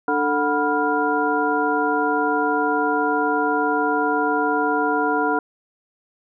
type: tone cluster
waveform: sine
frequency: 295.4 / 444.1 / 736 / 982 / 1403 Hz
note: D4 / A4 / F#5 / B5 / F6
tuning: +10 / +16 / -9 / -10 / +8 cents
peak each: -24 dBFS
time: 0.08-5.39 s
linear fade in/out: 2 ms
effects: none